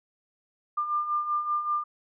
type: beating tone pair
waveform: sine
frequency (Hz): 1194 / 1199.2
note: D6 / D6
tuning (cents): +28 / +36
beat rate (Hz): 5.2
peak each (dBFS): -33 / -26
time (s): 0.77-1.84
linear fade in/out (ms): 10
effects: none